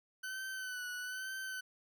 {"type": "tone with vibrato", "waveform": "40% pulse", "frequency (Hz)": 1509, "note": "F#6", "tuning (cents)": 34, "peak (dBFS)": -39, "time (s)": [0.23, 1.61], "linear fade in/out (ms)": 10, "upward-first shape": "sine", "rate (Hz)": 1.1, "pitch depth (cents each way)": 42, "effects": []}